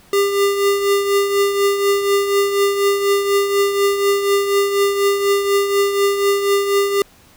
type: tone with tremolo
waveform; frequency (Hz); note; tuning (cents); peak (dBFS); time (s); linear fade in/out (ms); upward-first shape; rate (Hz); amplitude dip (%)
square; 400.1; G4; +35; -12; 0.13-7.02; 2; triangle; 4.1; 60
effects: pink hiss -49 dBFS RMS until 7.36 s